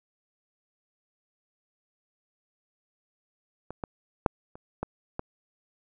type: clicks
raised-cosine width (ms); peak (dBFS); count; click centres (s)
1; -23 / -18 / -6 / -30 / -16 / -17; 6; 3.706 / 3.838 / 4.262 / 4.555 / 4.83 / 5.194
effects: none